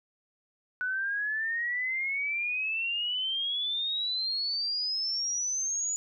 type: exponential sweep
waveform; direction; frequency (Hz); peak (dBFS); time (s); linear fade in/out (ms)
sine; up; 1480 to 6940; -28; 0.81-5.96; 0
effects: none